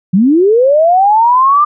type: linear sweep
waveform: sine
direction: up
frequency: 170.8 to 1206 Hz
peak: -5 dBFS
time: 0.13-1.65 s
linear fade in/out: 10 ms
effects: none